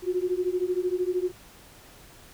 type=beating tone pair; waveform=sine; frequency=356.2 / 369.2 Hz; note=F4 / F#4; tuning=+34 / -4 cents; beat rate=13 Hz; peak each=-27 dBFS; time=0.02-1.32 s; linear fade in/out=50 ms; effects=pink hiss -51 dBFS RMS until 2.33 s